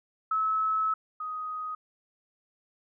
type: tone pair in turn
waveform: sine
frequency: 1296 / 1251.9 Hz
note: E6 / D#6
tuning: -30 / +10 cents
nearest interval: minor second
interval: 60 cents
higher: first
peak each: -24 / -32 dBFS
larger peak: first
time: 0.31-0.94 / 1.2-1.75 s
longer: first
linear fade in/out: 5 ms
effects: none